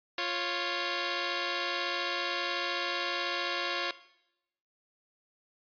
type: tone pair together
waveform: 5% pulse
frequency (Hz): 349.2 / 551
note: F4 / C#5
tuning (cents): 0 / -11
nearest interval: minor sixth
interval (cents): 789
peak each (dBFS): -21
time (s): 0.18-3.91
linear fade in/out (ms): 2
effects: noise-tail reverb RT60 0.8 s tail -17 dB re dry + resampled to 11025 Hz